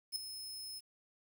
sawtooth tone with ADSR envelope, 5190 Hz, E8, 28 cents flat, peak -30 dBFS, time 0.12-0.81 s, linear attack 39 ms, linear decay 4 ms, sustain -11 dB, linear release 34 ms, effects 10-bit

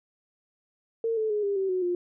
sine tone with pitch steps, 455.5 / 436.7 / 418.7 / 401.4 / 384.8 / 368.9 / 353.7 Hz, A#4 / A4 / G#4 / G4 / G4 / F#4 / F4, -40 / -13 / +14 / +41 / -32 / -5 / +22 cents, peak -24 dBFS, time 1.04-1.95 s, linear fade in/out 2 ms, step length 130 ms, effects none

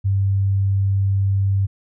sine tone, 98 Hz, G2, in tune, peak -15 dBFS, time 0.04-1.67 s, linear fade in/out 20 ms, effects none

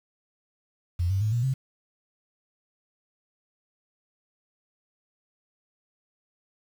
sine tone with pitch steps, 87.31 / 96.88 / 107.49 / 119.27 / 132.34 Hz, F2 / G2 / A2 / A#2 / C3, 0 / -20 / -40 / +40 / +20 cents, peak -22 dBFS, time 0.99-1.54 s, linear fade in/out 10 ms, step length 110 ms, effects 8-bit

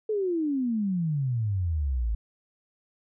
sine exponential sweep, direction down, 442 to 52.3 Hz, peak -24 dBFS, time 0.09-2.15 s, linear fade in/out 5 ms, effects none

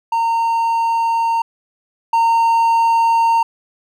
triangle tone pair in turn, 918 / 918 Hz, A#5 / A#5, -27 / -27 cents, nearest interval unison, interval 0 cents, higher neither, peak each -12 / -9 dBFS, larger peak second, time 0.12-1.42 / 2.13-3.43 s, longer neither, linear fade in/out 5 ms, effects none

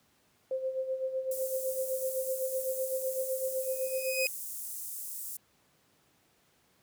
sine tone with tremolo, 523.3 Hz, C5, in tune, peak -28 dBFS, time 0.51-4.26 s, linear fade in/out 2 ms, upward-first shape sine, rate 7.9 Hz, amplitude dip 65%
pink high-pass noise, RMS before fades -40 dBFS, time 1.31-5.37 s, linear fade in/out 5 ms, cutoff 8200 Hz, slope 24 dB/octave
sawtooth tone with exponential growth, 2507 Hz, D#7, 12 cents sharp, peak -23 dBFS, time 3.62-4.27 s, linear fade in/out 1 ms, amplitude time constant 140 ms
effects pink hiss -68 dBFS RMS until 6.82 s + high-pass 100 Hz 12 dB/octave

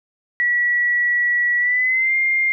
sine tone with pitch glide, 1937 to 2112 Hz, B6 to C7, -34 to +16 cents, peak -15 dBFS, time 0.4-2.52 s, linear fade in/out 0 ms, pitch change +150 cents, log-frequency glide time 1.58-2.15 s, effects none

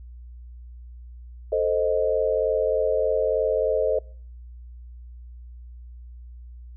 sine chord, A diminished, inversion none, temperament equal, 440 / 523.3 / 622.3 Hz, A4 / C5 / Eb5, 0 / 0 / 0 cents, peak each -24 dBFS, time 1.52-3.99 s, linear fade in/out 5 ms, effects noise-tail reverb RT60 0.5 s tail -25 dB re dry + added 60 Hz sine -39 dBFS peak until 6.76 s

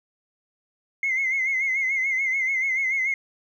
sine tone with vibrato, 2111 Hz, C7, 15 cents sharp, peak -20 dBFS, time 1.03-3.14 s, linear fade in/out 2 ms, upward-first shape sine, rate 6.9 Hz, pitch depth 68 cents each way, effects tanh soft clip ceiling -17 dBFS + 10-bit

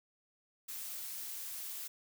blue noise, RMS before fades -43 dBFS, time 0.68-1.88 s, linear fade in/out 10 ms, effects none

